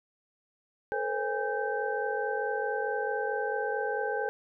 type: tone cluster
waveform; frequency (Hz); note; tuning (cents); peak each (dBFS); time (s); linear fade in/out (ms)
sine; 438.6 / 483.2 / 532 / 817 / 1552; A4 / B4 / C5 / G#5 / G6; -6 / -38 / +29 / -29 / -18; -33 / -37 / -36 / -34 / -35; 0.92-4.29; 0
effects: none